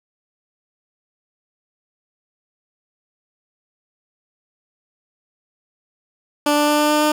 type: tone with pitch steps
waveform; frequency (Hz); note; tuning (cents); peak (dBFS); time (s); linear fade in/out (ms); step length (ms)
15% pulse; 293.7 / 295.4 / 297.1 / 298.8 / 300.6 / 302.3; D4 / D4 / D4 / D4 / D4 / D#4; 0 / +10 / +20 / +30 / +40 / -50; -8; 6.46-7.12; 5; 110
effects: none